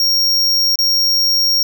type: tone with dropouts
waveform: square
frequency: 5570 Hz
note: F8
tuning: 5 cents flat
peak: -12 dBFS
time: 0-1.63 s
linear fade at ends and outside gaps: 2 ms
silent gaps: 0.757-0.788 s
effects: none